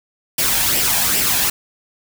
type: noise with flanger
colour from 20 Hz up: white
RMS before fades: -17 dBFS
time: 0.38-1.5 s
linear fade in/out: 5 ms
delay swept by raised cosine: 0.37 to 1.24 ms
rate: 2.5 Hz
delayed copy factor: +0.5
effects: none